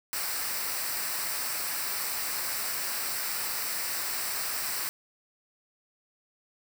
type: noise with comb filter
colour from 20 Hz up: white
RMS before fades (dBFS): -32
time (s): 0.13-4.89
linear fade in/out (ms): 0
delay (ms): 0.3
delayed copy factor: -0.6
effects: none